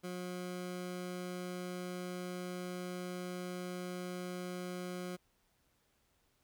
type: tone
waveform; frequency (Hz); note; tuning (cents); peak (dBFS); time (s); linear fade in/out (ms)
20% pulse; 180; F#3; -47; -35; 0.03-5.17; 20
effects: pink hiss -75 dBFS RMS until 6.43 s